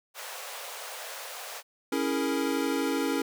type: high-pass noise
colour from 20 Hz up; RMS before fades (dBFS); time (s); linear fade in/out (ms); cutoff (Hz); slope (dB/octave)
pink; -40; 0.14-1.63; 50; 490; 48
type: chord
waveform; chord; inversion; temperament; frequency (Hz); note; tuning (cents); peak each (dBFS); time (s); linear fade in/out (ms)
square; A# half-diminished seventh; first; equal; 277.2 / 329.6 / 415.3 / 466.2; C#4 / E4 / G#4 / A#4; 0 / 0 / 0 / 0; -30 / -33 / -35 / -34; 1.92-3.22; 5
effects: none